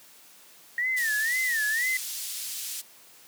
sine tone with vibrato, 1868 Hz, A#6, 3 cents sharp, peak -24 dBFS, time 0.78-1.97 s, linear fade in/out 2 ms, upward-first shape sine, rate 2 Hz, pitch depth 170 cents each way
white band-pass noise, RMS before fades -35 dBFS, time 0.96-2.82 s, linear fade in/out 20 ms, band 3600 to 13000 Hz, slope 12 dB/octave
effects white hiss -53 dBFS RMS until 3.27 s + high-pass 150 Hz 12 dB/octave

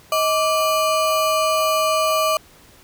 square ring-modulated tone, 899 Hz, A5, 37 cents sharp, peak -14 dBFS, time 0.12-2.37 s, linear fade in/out 2 ms, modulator 268 Hz, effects pink hiss -49 dBFS RMS until 2.83 s

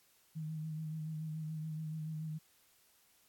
sine tone with vibrato, 156.6 Hz, D#3, 11 cents sharp, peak -38 dBFS, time 0.35-2.39 s, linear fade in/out 20 ms, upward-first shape sine, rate 7 Hz, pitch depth 30 cents each way, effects white hiss -69 dBFS RMS until 3.28 s + AAC 64 kbps

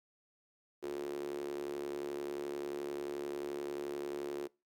sawtooth tone with high-pass filter, 71.4 Hz, D2, 48 cents flat, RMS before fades -40 dBFS, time 0.82-4.48 s, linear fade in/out 20 ms, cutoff 370 Hz, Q 7.9, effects noise-tail reverb RT60 0.3 s tail -25 dB re dry + Opus 48 kbps

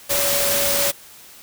sine tone in noise, 566 Hz, C#5, 36 cents sharp, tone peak -24 dBFS, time 0.09-0.92 s, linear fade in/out 20 ms, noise white, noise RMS -20 dBFS, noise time 0.09-0.92 s, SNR -7 dB, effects white hiss -44 dBFS RMS until 1.42 s

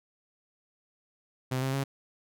sawtooth tone with pitch steps, 129.4 / 133.19 / 137.09 Hz, C3 / C3 / C#3, -19 / +31 / -19 cents, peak -24 dBFS, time 1.51-1.84 s, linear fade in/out 10 ms, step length 110 ms, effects none

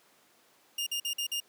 sawtooth tone bursts, 2824 Hz, F7, 19 cents sharp, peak -27 dBFS, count 5, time 0.78-1.402 s, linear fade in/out 5 ms, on 86 ms, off 48 ms, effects pink hiss -63 dBFS RMS until 1.48 s + high-pass 300 Hz 12 dB/octave

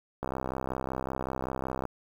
click train, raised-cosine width 1 ms, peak -18 dBFS, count 107, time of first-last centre 0.23-1.853 s, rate 65.3 Hz, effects 8-bit

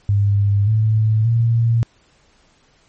sine tone with pitch steps, 101.1 / 109.2 / 115.8 Hz, G#2 / A2 / A#2, -46 / -13 / -11 cents, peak -12 dBFS, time 0.09-1.83 s, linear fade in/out 0 ms, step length 580 ms, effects pink hiss -56 dBFS RMS until 2.88 s + MP3 32 kbps

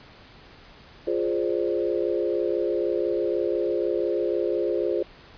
sine chord, D half-diminished seventh, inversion first, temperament equal, 349.2 / 415.3 / 523.3 / 587.3 Hz, F4 / Ab4 / C5 / D5, 0 / 0 / 0 / 0 cents, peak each -26 / -27 / -28 / -32 dBFS, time 1.07-5.03 s, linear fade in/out 5 ms, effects pink hiss -49 dBFS RMS until 5.37 s + resampled to 11025 Hz

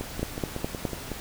two click trains, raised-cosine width 2 ms, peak -13 / -18 dBFS, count 4 / 7, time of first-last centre 0.23-0.852 / 0.01-1.117 s, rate 4.82 / 5.42 Hz, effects pink hiss -39 dBFS RMS until 1.2 s

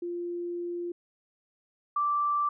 sine tone pair in turn, 348 / 1170.5 Hz, F4 / D6, -6 / -6 cents, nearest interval octave + major sixth, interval 2100 cents, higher second, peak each -31 / -24 dBFS, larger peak second, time 0.02-0.92 / 1.96-2.49 s, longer first, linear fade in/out 5 ms, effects none

